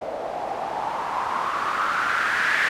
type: noise with low-pass filter sweep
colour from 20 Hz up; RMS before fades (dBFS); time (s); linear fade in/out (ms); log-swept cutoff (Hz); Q
blue; -25; 0.01-2.69; 10; 610 to 1800; 4.5
effects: none